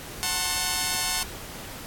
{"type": "chord", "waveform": "5% pulse", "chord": "F# diminished", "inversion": "none", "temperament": "just", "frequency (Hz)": [740, 888, 1065.6], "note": ["F#5", "A5", "C6"], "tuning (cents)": [0, 16, 31], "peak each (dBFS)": -18, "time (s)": [0.23, 1.23], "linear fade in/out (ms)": 0, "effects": ["pink hiss -39 dBFS RMS until 1.86 s", "AAC 64 kbps"]}